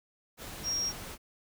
sine tone in noise, 5600 Hz, F8, 4 cents sharp, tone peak -29 dBFS, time 0.63-0.93 s, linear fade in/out 50 ms, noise pink, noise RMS -43 dBFS, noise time 0.37-1.18 s, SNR +11 dB, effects none

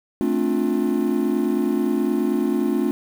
triangle chord, D minor seventh, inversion second, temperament just, 220.2 / 264.3 / 293.7 / 352.4 Hz, A3 / C4 / D4 / F4, +2 / +18 / 0 / +16 cents, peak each -22 dBFS, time 0.21-2.91 s, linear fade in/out 0 ms, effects 7-bit

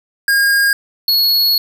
square tone pair in turn, 1623 / 4347 Hz, G#6 / C#8, -40 / -35 cents, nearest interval octave + perfect fourth, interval 1705 cents, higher second, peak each -11 dBFS, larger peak neither, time 0.28-0.73 / 1.08-1.58 s, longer second, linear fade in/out 2 ms, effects 8-bit

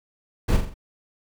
brown noise with echo, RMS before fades -18 dBFS, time 0.48-0.57 s, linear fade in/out 10 ms, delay 43 ms, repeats 4, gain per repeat -6 dB, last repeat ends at 0.742 s, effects none

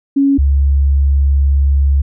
sine tone pair in turn, 277.2 / 69.52 Hz, C#4 / C#2, 0 / +6 cents, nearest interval 2 octaves, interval 2394 cents, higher first, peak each -8 dBFS, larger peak neither, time 0.16-0.38 / 0.38-2.02 s, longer second, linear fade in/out 10 ms, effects none

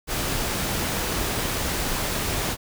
pink noise, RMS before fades -26 dBFS, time 0.07-2.57 s, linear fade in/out 50 ms, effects none

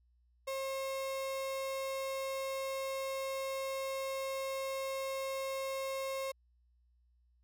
35% pulse tone, 537 Hz, C5, 45 cents sharp, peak -34 dBFS, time 0.47-6.32 s, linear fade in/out 10 ms, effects added 60 Hz sine -67 dBFS peak until 7.43 s

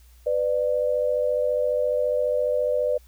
sine tone pair together, 500 / 594.6 Hz, B4 / D5, +21 / +21 cents, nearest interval minor third, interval 300 cents, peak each -23 dBFS, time 0.26-2.98 s, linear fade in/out 10 ms, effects added 60 Hz sine -49 dBFS peak until 3.07 s + white hiss -60 dBFS RMS until 3.07 s

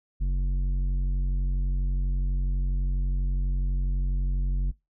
sine tone with tanh clipping, 46.08 Hz, F#1, 6 cents flat, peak -24 dBFS, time 0.2-4.72 s, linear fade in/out 20 ms, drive 9 dB, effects noise-tail reverb RT60 0.2 s tail -22 dB re dry

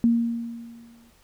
sine tone with exponential decay, 233.1 Hz, A#3, in tune, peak -14 dBFS, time 0.04-1.1 s, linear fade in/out 0 ms, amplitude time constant 230 ms, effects pink hiss -59 dBFS RMS until 1.23 s

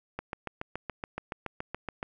click train, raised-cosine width 0.5 ms, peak -19 dBFS, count 14, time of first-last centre 0.19-2.029 s, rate 7.07 Hz, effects none

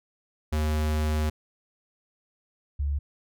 square / sine tone pair in turn, 76.7 / 71.28 Hz, D#2 / C#2, -24 / +49 cents, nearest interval minor second, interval 127 cents, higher first, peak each -24 dBFS, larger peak neither, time 0.52-1.3 / 2.79-2.99 s, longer first, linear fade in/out 10 ms, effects none

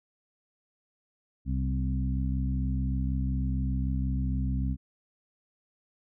harmonic tone with a mistuned harmonic, 65.3 Hz, C2, 3 cents flat, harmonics 1 / 2 / 3 / 4, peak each -28 / -32 / -35 / -36 dBFS, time 1.45-4.77 s, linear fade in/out 50 ms, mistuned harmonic 2, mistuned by +16 cents, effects none

